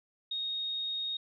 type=tone; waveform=sine; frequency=3729 Hz; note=A#7; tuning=in tune; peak=-32 dBFS; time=0.31-1.17 s; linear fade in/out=5 ms; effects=none